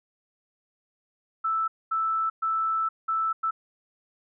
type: tone bursts at uneven times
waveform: sine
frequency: 1318.5 Hz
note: E6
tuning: in tune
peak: -23 dBFS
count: 5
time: 1.44-1.68 / 1.91-2.3 / 2.42-2.89 / 3.08-3.33 / 3.43-3.51 s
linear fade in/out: 10 ms
effects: none